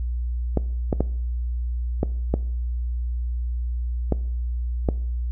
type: clicks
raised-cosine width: 2 ms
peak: -7 dBFS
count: 7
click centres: 0.573 / 0.928 / 1.006 / 2.031 / 2.34 / 4.123 / 4.888 s
effects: noise-tail reverb RT60 0.6 s tail -20 dB re dry + added 60 Hz sine -23 dBFS peak until 5.31 s